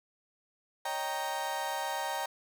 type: chord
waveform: 35% pulse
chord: Eb dominant seventh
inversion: third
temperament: equal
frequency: 554.4 / 622.3 / 784 / 932.3 Hz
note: Db5 / Eb5 / G5 / Bb5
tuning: 0 / 0 / 0 / 0 cents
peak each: -40 / -40 / -35 / -34 dBFS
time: 0.85-2.26 s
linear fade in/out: 5 ms
effects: none